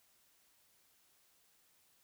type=silence; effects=white hiss -71 dBFS RMS until 2.03 s